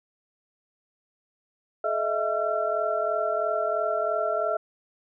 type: tone cluster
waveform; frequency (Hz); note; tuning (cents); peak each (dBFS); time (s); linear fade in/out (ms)
sine; 429.1 / 623 / 666 / 1357; A4 / D#5 / E5 / E6; -43 / +2 / +18 / +50; -32 / -28 / -27 / -30; 1.84-4.57; 5
effects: none